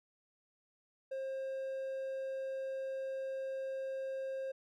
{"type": "tone", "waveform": "triangle", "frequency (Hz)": 533, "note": "C5", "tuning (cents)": 32, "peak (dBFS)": -35, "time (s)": [1.11, 4.52], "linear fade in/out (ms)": 10, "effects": []}